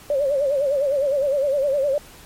sine tone with vibrato, 559 Hz, C#5, 14 cents sharp, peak -17 dBFS, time 0.1-1.98 s, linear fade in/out 2 ms, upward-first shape sine, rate 9.8 Hz, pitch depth 100 cents each way, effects pink hiss -45 dBFS RMS until 2.25 s + MP3 64 kbps

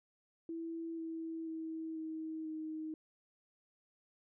sine tone with pitch steps, 330 / 325.8 / 321.7 / 317.7 / 313.6 Hz, E4 / E4 / E4 / D#4 / D#4, +2 / -20 / -42 / +36 / +14 cents, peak -39 dBFS, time 0.49-2.94 s, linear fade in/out 2 ms, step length 490 ms, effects none

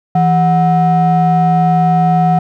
triangle ring-modulated tone, 284.9 Hz, C#4, 48 cents sharp, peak -3 dBFS, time 0.15-2.39 s, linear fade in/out 5 ms, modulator 451 Hz, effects none

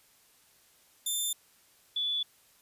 10% pulse / sine tone pair in turn, 3560 / 3451 Hz, A7 / A7, +20 / -34 cents, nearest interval minor second, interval 54 cents, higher first, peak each -21 / -28 dBFS, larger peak first, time 1.06-1.33 / 1.96-2.23 s, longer neither, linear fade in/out 5 ms, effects white hiss -63 dBFS RMS until 2.61 s + resampled to 32000 Hz

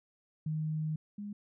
sine tone pair in turn, 155.56 / 205.4 Hz, D#3 / G#3, 0 / -19 cents, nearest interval perfect fourth, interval 481 cents, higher second, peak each -31 / -38 dBFS, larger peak first, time 0.46-0.96 / 1.18-1.33 s, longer first, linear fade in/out 5 ms, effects none

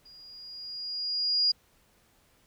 sine tone with level ramp, 4860 Hz, D#8, 42 cents flat, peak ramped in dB -50 to -20 dBFS, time 0.05-1.52 s, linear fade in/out 10 ms, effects pink hiss -65 dBFS RMS until 2.46 s

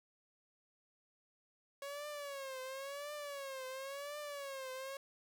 sawtooth tone with vibrato, 554.4 Hz, C#5, in tune, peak -39 dBFS, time 1.82-4.97 s, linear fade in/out 2 ms, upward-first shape triangle, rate 0.95 Hz, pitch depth 130 cents each way, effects none

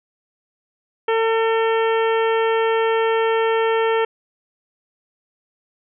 harmonic tone, 450 Hz, A4, 39 cents sharp, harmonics 1 / 2 / 3 / 4 / 5 / 6 / 7, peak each -17 / -23 / -27 / -29 / -31 / -33 / -34 dBFS, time 1.08-4.05 s, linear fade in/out 5 ms, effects none

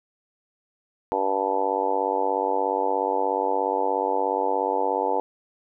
harmonic tone, 96.9 Hz, G2, 20 cents flat, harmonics 3 / 4 / 5 / 6 / 7 / 8 / 9 / 10, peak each -34 / -31 / -27 / -32 / -31 / -32 / -25 / -36 dBFS, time 1.12-5.2 s, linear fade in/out 0 ms, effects none

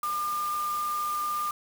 sine tone in noise, 1203 Hz, D6, 41 cents sharp, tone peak -27 dBFS, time 0.03-1.51 s, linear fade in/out 2 ms, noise white, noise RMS -41 dBFS, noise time 0.03-1.51 s, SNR +11 dB, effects none

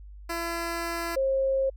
10% pulse / sine tone pair in turn, 337.6 / 535.9 Hz, E4 / C5, +41 / +41 cents, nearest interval minor sixth, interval 800 cents, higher second, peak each -21 / -22 dBFS, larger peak first, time 0.29-1.16 / 1.16-1.7 s, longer first, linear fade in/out 10 ms, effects added 50 Hz sine -42 dBFS peak until 1.76 s

